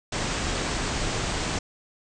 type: low-pass noise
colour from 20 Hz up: pink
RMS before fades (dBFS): -28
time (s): 0.12-1.59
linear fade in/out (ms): 5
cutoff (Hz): 8500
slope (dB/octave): 96
effects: none